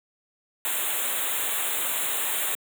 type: band-stop noise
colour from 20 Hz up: white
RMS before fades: -27 dBFS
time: 0.65-2.55 s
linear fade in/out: 0 ms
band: 3900 to 6900 Hz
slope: 96 dB/octave
effects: high-pass 400 Hz 12 dB/octave